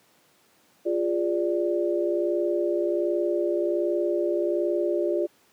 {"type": "chord", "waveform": "sine", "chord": "D diminished", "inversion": "first", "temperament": "equal with one note detuned", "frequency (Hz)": [349.2, 410.5, 587.3], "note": ["F4", "Ab4", "D5"], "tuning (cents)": [0, -20, 0], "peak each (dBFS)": [-24, -29, -27], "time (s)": [0.85, 5.27], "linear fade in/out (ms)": 20, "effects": ["pink hiss -61 dBFS RMS until 5.52 s", "high-pass 200 Hz 12 dB/octave"]}